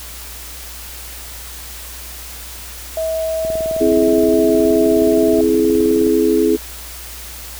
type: tone with pitch glide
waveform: sine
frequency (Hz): 645 to 649.5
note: E5 to E5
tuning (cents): -38 to -26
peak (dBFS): -17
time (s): 2.97-5.41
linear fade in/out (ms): 2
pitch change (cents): +12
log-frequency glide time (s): 4.3-4.74
type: click train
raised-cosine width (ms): 2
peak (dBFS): -16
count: 51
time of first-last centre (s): 3.45-6.068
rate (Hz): 19.1
type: chord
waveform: sine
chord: C augmented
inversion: none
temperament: equal with one note detuned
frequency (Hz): 261.6 / 329.6 / 421.3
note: C4 / E4 / G#4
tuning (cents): 0 / 0 / +25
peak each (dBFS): -18 / -15 / -14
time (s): 3.8-6.57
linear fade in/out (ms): 20
effects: added 60 Hz sine -35 dBFS peak until 7.59 s + white hiss -33 dBFS RMS until 7.59 s